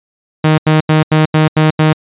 sawtooth tone bursts, 155.56 Hz, D#3, in tune, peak -3 dBFS, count 7, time 0.44-1.93 s, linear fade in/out 5 ms, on 140 ms, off 85 ms, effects resampled to 8000 Hz

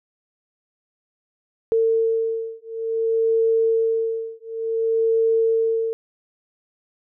sine beating tone pair, 451.2 / 451.76 Hz, A4 / A4, +44 / +46 cents, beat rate 0.56 Hz, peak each -21 dBFS, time 1.72-5.93 s, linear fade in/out 0 ms, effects none

